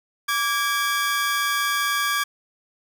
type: tone pair together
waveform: sawtooth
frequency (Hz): 1159 / 1639.1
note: D6 / G#6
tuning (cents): -23 / -23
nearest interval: tritone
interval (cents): 600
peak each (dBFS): -20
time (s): 0.28-2.24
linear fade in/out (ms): 10
effects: none